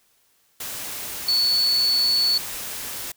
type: tone in noise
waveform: sine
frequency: 4438 Hz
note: C#8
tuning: 1 cent sharp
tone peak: -17 dBFS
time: 1.28-2.38 s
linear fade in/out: 5 ms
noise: white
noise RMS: -32 dBFS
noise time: 0.6-3.12 s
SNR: +12 dB
effects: white hiss -63 dBFS RMS until 3.16 s